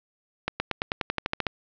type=accelerating click train; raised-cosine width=0.3 ms; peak=-9 dBFS; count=12; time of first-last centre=0.48-1.467 s; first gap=120 ms; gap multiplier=0.94; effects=low-pass 5000 Hz 12 dB/octave